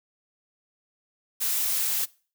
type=noise; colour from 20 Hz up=blue; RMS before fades=-26 dBFS; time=1.4-2.06 s; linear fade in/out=20 ms; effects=noise-tail reverb RT60 0.4 s tail -23 dB re dry